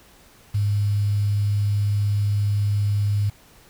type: tone with quantisation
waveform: sine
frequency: 102.5 Hz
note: G#2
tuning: 22 cents flat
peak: -18 dBFS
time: 0.54-3.3 s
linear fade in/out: 10 ms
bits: 7
effects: pink hiss -52 dBFS RMS until 3.69 s